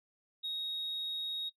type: tone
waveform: sine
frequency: 3763 Hz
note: A#7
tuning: 16 cents sharp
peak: -33 dBFS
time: 0.43-1.5 s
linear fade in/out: 20 ms
effects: noise-tail reverb RT60 0.1 s tail -21 dB re dry + tanh soft clip ceiling -32 dBFS